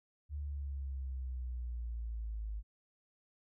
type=exponential sweep; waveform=sine; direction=down; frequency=73.9 to 51.91 Hz; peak=-37 dBFS; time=0.29-2.63 s; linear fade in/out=50 ms; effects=none